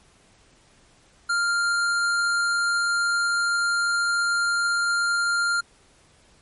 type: tone with hard clipping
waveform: sine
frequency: 1396.9 Hz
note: F6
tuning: in tune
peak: -22 dBFS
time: 1.29-5.61 s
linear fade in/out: 10 ms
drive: 15 dB
effects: pink hiss -57 dBFS RMS until 6.41 s + MP3 48 kbps